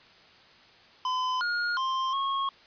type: tone with pitch steps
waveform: square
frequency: 1017 / 1428 / 1051 / 1093 Hz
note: C6 / F6 / C6 / C#6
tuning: -50 / +38 / +7 / -25 cents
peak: -27 dBFS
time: 1.05-2.49 s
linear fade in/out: 2 ms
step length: 360 ms
effects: white hiss -55 dBFS RMS until 2.66 s + resampled to 11025 Hz